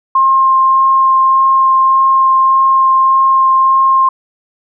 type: tone with vibrato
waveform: sine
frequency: 1062 Hz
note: C6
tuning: 25 cents sharp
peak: -6 dBFS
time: 0.15-4.09 s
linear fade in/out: 5 ms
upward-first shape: sine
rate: 1.7 Hz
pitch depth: 8 cents each way
effects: none